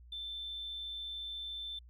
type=tone; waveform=triangle; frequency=3543 Hz; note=A7; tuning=11 cents sharp; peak=-36 dBFS; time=0.12-1.79 s; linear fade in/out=5 ms; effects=tanh soft clip ceiling -37 dBFS + added 60 Hz sine -53 dBFS peak until 1.89 s